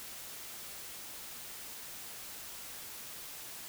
silence, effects white hiss -46 dBFS RMS until 3.68 s

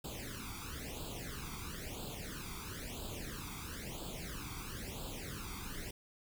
pink noise with flanger, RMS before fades -44 dBFS, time 0.04-5.91 s, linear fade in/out 5 ms, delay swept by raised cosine 0.25 to 0.87 ms, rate 1 Hz, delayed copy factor +0.9, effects none

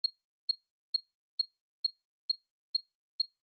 sine tone bursts, 4267 Hz, C8, 33 cents sharp, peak -22 dBFS, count 8, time 0.04-3.218 s, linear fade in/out 5 ms, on 21 ms, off 430 ms, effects noise-tail reverb RT60 0.2 s tail -19 dB re dry + Opus 32 kbps

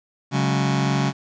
sawtooth chord, C# suspended fourth, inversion none, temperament just, 138.59 / 184.79 / 207.9 Hz, C#3 / F#3 / G#3, 0 / -2 / +2 cents, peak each -16 / -21 / -22 dBFS, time 0.31-1.13 s, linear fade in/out 50 ms, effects resampled to 16000 Hz + 8-bit

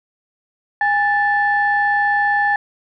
sine tone pair together, 819.9 / 1755 Hz, G#5 / A6, -22 / -5 cents, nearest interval octave + minor second, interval 1317 cents, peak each -16 dBFS, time 0.81-2.56 s, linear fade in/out 2 ms, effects tanh soft clip ceiling -6 dBFS

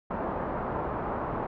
white low-pass noise, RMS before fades -32 dBFS, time 0.1-1.47 s, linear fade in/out 10 ms, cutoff 1100 Hz, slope 24 dB/octave, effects none

